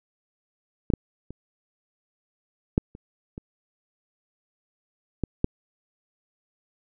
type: clicks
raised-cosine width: 3 ms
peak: -11 / -7 / -25 / -6 / -28 / -23 / -12 / -7 dBFS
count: 8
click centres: 0.902 / 0.937 / 1.306 / 2.779 / 2.951 / 3.379 / 5.237 / 5.444 s
effects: none